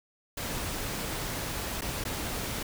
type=noise with dropouts; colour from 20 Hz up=pink; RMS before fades=-34 dBFS; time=0.37-2.63 s; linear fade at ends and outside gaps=5 ms; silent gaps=1.81-1.818 / 2.04-2.05 s; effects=none